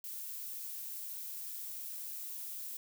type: noise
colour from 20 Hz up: violet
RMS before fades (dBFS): -43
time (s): 0.04-2.77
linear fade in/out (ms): 2
effects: none